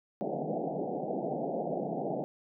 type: band-pass noise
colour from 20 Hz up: white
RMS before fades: -34 dBFS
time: 0.21-2.24 s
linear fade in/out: 0 ms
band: 140 to 790 Hz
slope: 96 dB/octave
effects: none